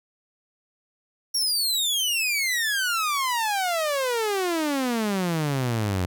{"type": "exponential sweep", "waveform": "sawtooth", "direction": "down", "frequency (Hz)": [5650, 87.31], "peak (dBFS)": -19, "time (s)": [1.34, 6.06], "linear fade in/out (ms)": 10, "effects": []}